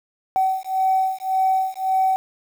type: beating tone pair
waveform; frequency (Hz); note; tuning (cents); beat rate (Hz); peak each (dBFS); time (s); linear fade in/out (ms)
sine; 759 / 760.8; F#5 / F#5; +44 / +48; 1.8; -20; 0.36-2.16; 0
effects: tanh soft clip ceiling -10 dBFS + 7-bit